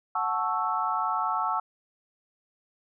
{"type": "chord", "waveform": "sine", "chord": "F# minor seventh", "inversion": "none", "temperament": "equal with one note detuned", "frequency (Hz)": [735.3, 880, 1108.7, 1318.5], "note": ["F#5", "A5", "C#6", "E6"], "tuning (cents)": [-11, 0, 0, 0], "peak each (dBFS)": [-32, -30, -31, -29], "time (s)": [0.15, 1.6], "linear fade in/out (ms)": 5, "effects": []}